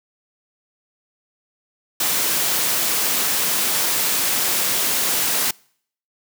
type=noise; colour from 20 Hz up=white; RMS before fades=-20 dBFS; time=2-5.51 s; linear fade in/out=5 ms; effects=noise-tail reverb RT60 0.6 s tail -26 dB re dry + high-pass 150 Hz 12 dB/octave